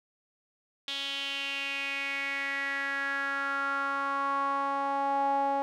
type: tone with band-pass filter sweep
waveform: sawtooth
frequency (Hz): 277.2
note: C#4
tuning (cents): 0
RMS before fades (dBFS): -31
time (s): 0.88-5.62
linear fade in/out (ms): 0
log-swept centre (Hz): 3400 to 750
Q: 5.3
effects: none